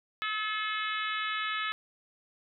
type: harmonic tone with a mistuned harmonic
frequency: 430 Hz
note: A4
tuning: 40 cents flat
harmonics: 3 / 4 / 5 / 6 / 7 / 8 / 9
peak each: -34 / -36 / -38 / -40 / -41 / -42 / -43 dBFS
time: 0.22-1.72 s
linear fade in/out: 0 ms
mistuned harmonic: 9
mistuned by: -15 cents
effects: none